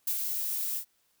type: noise with ADSR envelope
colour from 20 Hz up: violet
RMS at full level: -28 dBFS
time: 0.07-0.85 s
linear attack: 6 ms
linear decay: 64 ms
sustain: -4 dB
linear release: 86 ms
effects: white hiss -71 dBFS RMS until 1.2 s